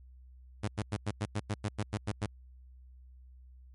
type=tone bursts; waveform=sawtooth; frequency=104.7 Hz; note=G#2; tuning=15 cents sharp; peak=-26 dBFS; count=12; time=0.63-2.265 s; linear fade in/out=10 ms; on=51 ms; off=93 ms; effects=added 63 Hz sine -51 dBFS peak until 3.74 s + MP3 48 kbps